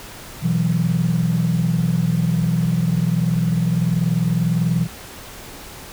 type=chord; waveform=sine; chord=B suspended fourth; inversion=none; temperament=equal; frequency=123.47 / 164.81 / 185 Hz; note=B2 / E3 / F#3; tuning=0 / 0 / 0 cents; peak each=-21 / -17 / -22 dBFS; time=0.41-4.88 s; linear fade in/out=50 ms; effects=tanh soft clip ceiling -9 dBFS + pink hiss -37 dBFS RMS until 5.92 s